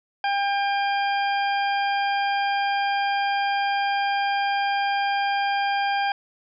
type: harmonic tone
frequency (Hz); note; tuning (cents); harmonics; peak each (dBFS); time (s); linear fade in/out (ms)
800; G5; +35; 1 / 2 / 3 / 4 / 6; -22 / -28 / -32 / -34 / -38; 0.24-6.12; 2
effects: none